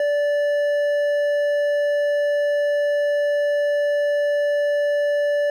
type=tone with hard clipping; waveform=triangle; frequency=582 Hz; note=D5; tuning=16 cents flat; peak=-19 dBFS; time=0-5.5 s; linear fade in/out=2 ms; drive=10 dB; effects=none